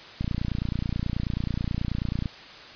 click train, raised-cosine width 5 ms, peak -15 dBFS, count 61, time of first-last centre 0.21-2.258 s, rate 29.3 Hz, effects white hiss -44 dBFS RMS until 2.75 s + resampled to 11025 Hz

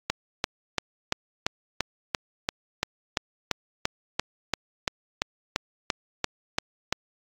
click train, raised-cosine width 0.2 ms, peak -6 dBFS, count 21, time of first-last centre 0.1-6.926 s, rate 2.93 Hz, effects AAC 48 kbps

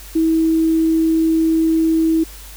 sine tone, 323.1 Hz, E4, 35 cents flat, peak -12 dBFS, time 0.15-2.24 s, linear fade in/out 10 ms, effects added 50 Hz sine -36 dBFS peak until 2.56 s + white hiss -39 dBFS RMS until 2.56 s

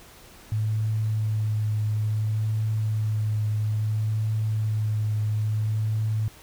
sine tone with vibrato, 107.9 Hz, A2, 33 cents flat, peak -22 dBFS, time 0.52-6.28 s, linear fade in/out 0 ms, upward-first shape triangle, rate 0.59 Hz, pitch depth 21 cents each way, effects pink hiss -49 dBFS RMS until 6.42 s

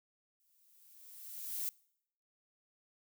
violet noise with exponential growth, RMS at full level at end -36 dBFS, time 0.4-1.69 s, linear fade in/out 0 ms, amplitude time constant 280 ms, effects noise-tail reverb RT60 0.7 s tail -24 dB re dry

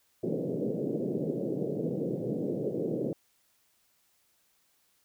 white band-pass noise, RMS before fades -32 dBFS, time 0.23-3.13 s, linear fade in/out 2 ms, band 130 to 520 Hz, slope 48 dB/octave, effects white hiss -70 dBFS RMS until 5.04 s

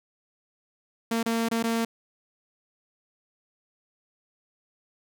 sawtooth tone with dropouts, 228.8 Hz, A#3, 32 cents flat, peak -20 dBFS, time 1.11-1.85 s, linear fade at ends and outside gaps 5 ms, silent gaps 1.23-1.26 / 1.487-1.513 / 1.628-1.638 s, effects none

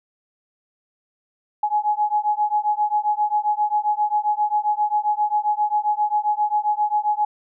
sine beating tone pair, 837 / 844.5 Hz, G#5 / G#5, +13 / +29 cents, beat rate 7.5 Hz, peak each -21 dBFS, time 1.63-7.25 s, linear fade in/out 5 ms, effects none

